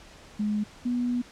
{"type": "tone pair in turn", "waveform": "sine", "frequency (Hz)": [210, 244.3], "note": ["G#3", "B3"], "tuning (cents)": [19, -19], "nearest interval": "minor third", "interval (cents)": 262, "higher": "second", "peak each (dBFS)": -24, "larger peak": "neither", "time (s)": [[0.39, 0.64], [0.85, 1.22]], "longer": "second", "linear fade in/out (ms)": 10, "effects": ["pink hiss -50 dBFS RMS until 1.31 s", "low-pass 7000 Hz 12 dB/octave"]}